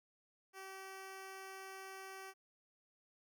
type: tone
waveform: 10% pulse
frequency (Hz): 384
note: G4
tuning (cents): -36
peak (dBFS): -40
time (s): 0.53-2.34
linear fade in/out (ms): 50
effects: none